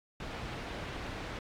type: low-pass noise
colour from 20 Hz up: pink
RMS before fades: -41 dBFS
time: 0.2-1.39 s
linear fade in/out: 2 ms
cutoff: 3200 Hz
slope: 12 dB/octave
effects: AAC 64 kbps